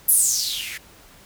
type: noise with band-pass filter sweep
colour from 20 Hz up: violet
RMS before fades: -21 dBFS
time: 0.08-0.78 s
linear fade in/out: 10 ms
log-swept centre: 12000 to 1800 Hz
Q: 6.3
effects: pink hiss -49 dBFS RMS until 1.25 s